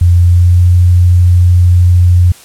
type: tone with pitch glide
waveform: sine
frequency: 87.31 to 88.68 Hz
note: F2 to F2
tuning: 0 to +27 cents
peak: -3 dBFS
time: 0.01-2.32 s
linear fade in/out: 5 ms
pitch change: +27 cents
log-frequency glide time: 0.19-0.63 s
effects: white hiss -37 dBFS RMS until 2.44 s + low-pass 12000 Hz 12 dB/octave